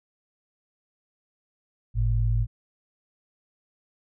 sine tone pair together, 49.9 / 111.7 Hz, G1 / A2, +32 / +27 cents, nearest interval octave + major second, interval 1395 cents, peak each -23 dBFS, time 1.94-2.47 s, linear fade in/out 50 ms, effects none

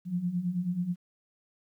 sine beating tone pair, 171.1 / 180.4 Hz, F3 / F#3, -35 / -44 cents, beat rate 9.3 Hz, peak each -34 / -29 dBFS, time 0.05-0.96 s, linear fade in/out 50 ms, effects 11-bit

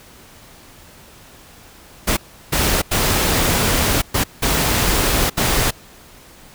pink noise bursts at uneven times, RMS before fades -17 dBFS, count 6, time 2.07-2.17 / 2.52-2.82 / 2.91-4.02 / 4.14-4.24 / 4.42-5.3 / 5.37-5.71 s, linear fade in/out 10 ms, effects pink hiss -44 dBFS RMS until 6.54 s

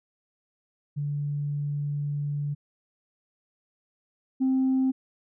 sine tone pair in turn, 145.1 / 262.4 Hz, D3 / C4, -21 / +5 cents, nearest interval minor seventh, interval 1026 cents, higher second, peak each -26 / -19 dBFS, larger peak second, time 0.96-2.55 / 4.4-4.92 s, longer first, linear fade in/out 20 ms, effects tanh soft clip ceiling -18 dBFS

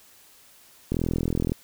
click train, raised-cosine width 3 ms, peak -12 dBFS, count 26, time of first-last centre 0.92-1.52 s, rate 41.7 Hz, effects white hiss -54 dBFS RMS until 1.63 s

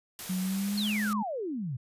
white noise, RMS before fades -40 dBFS, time 0.19-1.13 s, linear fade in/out 0 ms
sine tone with pitch glide, 185 to 210.1 Hz, F#3 to G#3, 0 to +20 cents, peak -28 dBFS, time 0.29-1.23 s, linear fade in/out 10 ms, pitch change +220 cents, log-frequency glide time 0.4-0.84 s
sine exponential sweep, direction down, 4474 to 116.54 Hz, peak -31 dBFS, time 0.77-1.77 s, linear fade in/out 10 ms
effects resampled to 32000 Hz

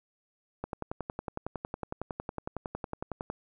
click train, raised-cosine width 1 ms, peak -20 dBFS, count 30, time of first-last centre 0.64-3.301 s, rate 10.9 Hz, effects none

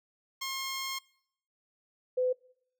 10% pulse / sine tone pair in turn, 1072 / 505.9 Hz, C6 / B4, +42 / +42 cents, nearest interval octave + minor second, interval 1300 cents, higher first, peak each -25 dBFS, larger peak neither, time 0.41-0.99 / 2.17-2.33 s, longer first, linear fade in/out 10 ms, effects noise-tail reverb RT60 0.7 s tail -24 dB re dry

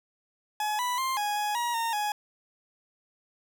40% pulse tone with pitch steps, 846 / 987 / 1053 / 830 / 836 / 953 / 919 / 836 Hz, G#5 / B5 / C6 / G#5 / G#5 / A#5 / A#5 / G#5, +32 / -1 / +11 / -1 / +11 / +38 / -25 / +11 cents, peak -26 dBFS, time 0.6-2.12 s, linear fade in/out 2 ms, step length 190 ms, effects none

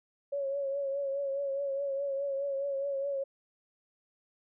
sine tone with vibrato, 554.4 Hz, C#5, in tune, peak -30 dBFS, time 0.32-3.24 s, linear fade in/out 10 ms, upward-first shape triangle, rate 4.8 Hz, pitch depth 48 cents each way, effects none

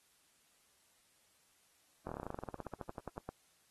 slowing click train, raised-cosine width 1 ms, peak -28 dBFS, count 23, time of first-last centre 2.07-3.29 s, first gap 22 ms, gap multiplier 1.08, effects white hiss -71 dBFS RMS until 3.7 s + AAC 32 kbps

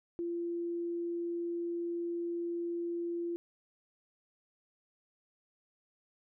sine tone, 342.7 Hz, F4, 33 cents flat, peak -33 dBFS, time 0.19-3.36 s, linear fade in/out 0 ms, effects none

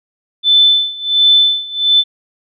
sine tone with tremolo, 3520 Hz, A7, in tune, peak -5 dBFS, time 0.43-2.04 s, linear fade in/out 50 ms, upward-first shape sine, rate 1.4 Hz, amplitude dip 90%, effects none

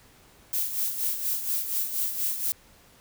violet noise with tremolo, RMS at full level -26 dBFS, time 0.53-2.52 s, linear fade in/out 0 ms, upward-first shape sine, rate 4.2 Hz, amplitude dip 60%, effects pink hiss -56 dBFS RMS until 3 s

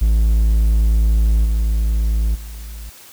triangle tone with level steps, 54.6 Hz, A1, 13 cents flat, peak -9 / -12 / -27 dBFS, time 0.01-2.9 s, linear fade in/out 10 ms, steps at 1.44 / 2.34 s, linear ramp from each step 20 ms, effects white hiss -42 dBFS RMS until 3.12 s

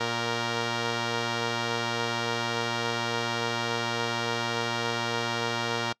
5% pulse tone pair together, 117.5 / 466.5 Hz, A#2 / A#4, +14 / +1 cents, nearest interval 2 octaves, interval 2387 cents, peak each -18 dBFS, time 0-5.93 s, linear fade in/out 10 ms, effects noise-tail reverb RT60 0.1 s tail -25 dB re dry + low-pass 5000 Hz 12 dB/octave

